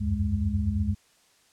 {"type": "tone cluster", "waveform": "sine", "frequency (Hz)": [72.9, 87.5, 96.3, 207.6], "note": ["D2", "F2", "G2", "G#3"], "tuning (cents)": [-12, 4, -30, 0], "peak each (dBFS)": -29, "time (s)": [0, 0.95], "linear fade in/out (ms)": 20, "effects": ["white hiss -62 dBFS RMS until 1.52 s", "low-pass 9000 Hz 12 dB/octave"]}